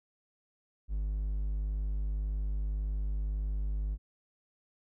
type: tone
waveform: triangle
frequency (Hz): 50.9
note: G#1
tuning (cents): -34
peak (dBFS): -28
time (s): 0.88-3.98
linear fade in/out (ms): 50
effects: none